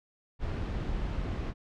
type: noise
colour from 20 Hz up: brown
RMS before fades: -33 dBFS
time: 0.39-1.54 s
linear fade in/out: 50 ms
effects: low-pass 4000 Hz 12 dB/octave